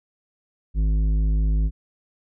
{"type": "tone with tanh clipping", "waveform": "sine", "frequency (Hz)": 52.5, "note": "G#1", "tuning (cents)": 19, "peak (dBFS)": -19, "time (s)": [0.74, 1.71], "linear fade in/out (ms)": 50, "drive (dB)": 10, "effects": []}